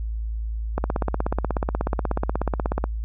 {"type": "click train", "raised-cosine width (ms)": 1, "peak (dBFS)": -9, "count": 35, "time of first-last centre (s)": [0.78, 2.841], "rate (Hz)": 16.5, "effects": ["added 55 Hz sine -25 dBFS peak until 3.04 s"]}